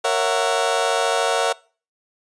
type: chord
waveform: 30% pulse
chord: F# dominant seventh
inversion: first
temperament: just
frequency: 462.5 / 555 / 666 / 740 Hz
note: A#4 / C#5 / E5 / F#5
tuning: -14 / +2 / +18 / 0 cents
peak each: -21 dBFS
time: 0.04-1.53 s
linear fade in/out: 10 ms
effects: noise-tail reverb RT60 0.4 s tail -23 dB re dry + resampled to 22050 Hz